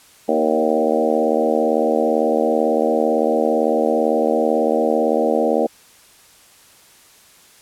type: harmonic tone with a mistuned harmonic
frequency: 77.9 Hz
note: D#2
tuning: 3 cents sharp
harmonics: 3 / 4 / 5 / 6 / 7 / 8 / 9 / 10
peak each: -23 / -23 / -26 / -20 / -21 / -24 / -25 / -26 dBFS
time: 0.28-5.67 s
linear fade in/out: 10 ms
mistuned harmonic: 7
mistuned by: +15 cents
effects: white hiss -49 dBFS RMS until 7.61 s + low-pass 12000 Hz 12 dB/octave